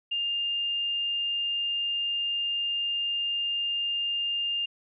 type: tone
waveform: sine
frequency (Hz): 2808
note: F7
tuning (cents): +9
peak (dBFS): -26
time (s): 0.11-4.66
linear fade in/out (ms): 10
effects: none